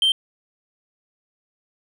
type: tone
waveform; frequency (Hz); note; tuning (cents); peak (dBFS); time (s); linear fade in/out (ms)
sine; 3136; G7; 0; -12; 0.02-0.12; 2
effects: tanh soft clip ceiling -14 dBFS